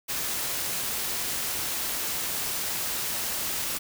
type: noise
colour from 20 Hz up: white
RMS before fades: -30 dBFS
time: 0.08-3.79 s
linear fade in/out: 20 ms
effects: none